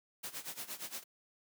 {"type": "noise with tremolo", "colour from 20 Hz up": "white", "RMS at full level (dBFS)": -41, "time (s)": [0.23, 1.04], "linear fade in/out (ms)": 10, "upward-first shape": "sine", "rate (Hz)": 8.6, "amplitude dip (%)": 85, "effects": ["high-pass 150 Hz 12 dB/octave"]}